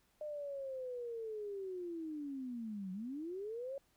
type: linear two-way sweep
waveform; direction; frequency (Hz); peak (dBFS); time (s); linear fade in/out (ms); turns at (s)
sine; down then up; 609 to 181.5 to 560; -40; 0.21-3.78; 2; 2.92
effects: pink hiss -74 dBFS RMS until 3.96 s